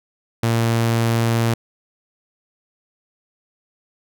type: tone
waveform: sawtooth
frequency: 115.4 Hz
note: A#2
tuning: 17 cents flat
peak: -12 dBFS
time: 0.43-1.54 s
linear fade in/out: 5 ms
effects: none

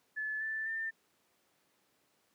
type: tone with pitch steps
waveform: sine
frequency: 1728 / 1761.3 / 1795.1 Hz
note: A6 / A6 / A6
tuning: -32 / +1 / +34 cents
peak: -34 dBFS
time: 0.16-0.91 s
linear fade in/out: 20 ms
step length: 250 ms
effects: pink hiss -73 dBFS RMS until 2.34 s + high-pass 200 Hz 12 dB/octave

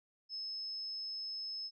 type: tone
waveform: sine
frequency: 5200 Hz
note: E8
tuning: 24 cents flat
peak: -39 dBFS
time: 0.29-1.71 s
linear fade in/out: 50 ms
effects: none

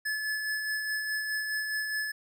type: tone with tremolo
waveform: square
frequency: 1722 Hz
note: A6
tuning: 38 cents flat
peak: -29 dBFS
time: 0.05-2.12 s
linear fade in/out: 10 ms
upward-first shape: sine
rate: 4.8 Hz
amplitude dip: 35%
effects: none

